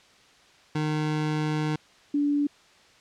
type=tone pair in turn; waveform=25% pulse / sine; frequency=153.2 / 289.2 Hz; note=D#3 / D4; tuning=-27 / -27 cents; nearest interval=major seventh; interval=1100 cents; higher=second; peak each=-21 / -21 dBFS; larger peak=neither; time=0.75-1.76 / 2.14-2.47 s; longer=first; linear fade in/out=5 ms; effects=white hiss -56 dBFS RMS until 3 s + low-pass 5000 Hz 12 dB/octave